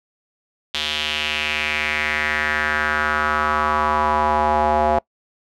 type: tone with band-pass filter sweep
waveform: square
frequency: 76 Hz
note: D#2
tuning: 40 cents flat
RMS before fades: -20 dBFS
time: 0.74-4.99 s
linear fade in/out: 5 ms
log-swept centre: 3400 to 730 Hz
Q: 3.6
effects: noise-tail reverb RT60 0.1 s tail -24 dB re dry